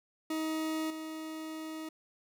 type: tone with level steps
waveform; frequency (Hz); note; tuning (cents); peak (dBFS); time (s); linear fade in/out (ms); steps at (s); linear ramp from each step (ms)
40% pulse; 316; D#4; +27; -31 / -38; 0.3-1.89; 5; 0.9; 5
effects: none